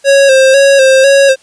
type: tone with vibrato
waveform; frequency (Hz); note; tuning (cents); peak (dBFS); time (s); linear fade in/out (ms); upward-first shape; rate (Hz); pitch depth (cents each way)
square; 541; C#5; -42; -4; 0.04-1.36; 50; square; 2; 38
effects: white hiss -46 dBFS RMS until 1.42 s + resampled to 22050 Hz